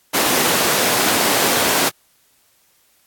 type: high-pass noise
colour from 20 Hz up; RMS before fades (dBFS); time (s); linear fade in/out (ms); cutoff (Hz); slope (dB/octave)
pink; -17; 0.13-1.9; 20; 280; 12
effects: white hiss -58 dBFS RMS until 3.06 s + AAC 64 kbps